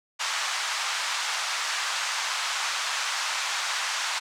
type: band-pass noise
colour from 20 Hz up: pink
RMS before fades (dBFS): -29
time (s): 0.19-4.2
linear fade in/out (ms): 20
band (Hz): 930 to 7400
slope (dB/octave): 24
effects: none